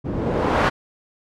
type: noise with low-pass filter sweep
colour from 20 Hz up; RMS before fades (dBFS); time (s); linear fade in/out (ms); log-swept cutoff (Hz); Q
white; -21; 0.04-0.7; 20; 240 to 1400; 0.85
effects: none